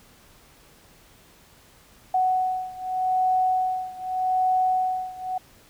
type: beating tone pair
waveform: sine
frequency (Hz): 743 / 743.83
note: F#5 / F#5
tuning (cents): +7 / +9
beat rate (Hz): 0.83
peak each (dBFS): -23 / -25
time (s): 2.14-5.38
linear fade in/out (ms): 5
effects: pink hiss -54 dBFS RMS until 5.69 s